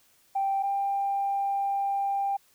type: tone pair in turn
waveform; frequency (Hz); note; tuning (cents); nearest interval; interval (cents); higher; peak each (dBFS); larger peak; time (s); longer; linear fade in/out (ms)
sine; 784 / 793.6; G5 / G5; 0 / +21; unison; 21; second; -23 / -24; first; 0.35-0.63 / 0.63-2.37; second; 10
effects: tanh soft clip ceiling -19 dBFS + white hiss -63 dBFS RMS until 2.54 s